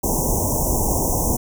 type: band-stop noise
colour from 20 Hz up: pink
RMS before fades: -20 dBFS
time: 0.03-1.37 s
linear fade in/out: 10 ms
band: 1000 to 5700 Hz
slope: 96 dB/octave
effects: none